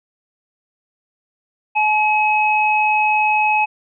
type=tone pair together; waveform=sine; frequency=853 / 2556 Hz; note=G#5 / D#7; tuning=+46 / +46 cents; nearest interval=octave + perfect fifth; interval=1900 cents; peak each=-15 / -17 dBFS; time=1.75-3.66 s; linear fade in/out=20 ms; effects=none